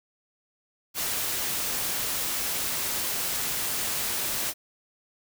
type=noise; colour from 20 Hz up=white; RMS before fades=-29 dBFS; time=0.94-4.54 s; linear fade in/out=50 ms; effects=none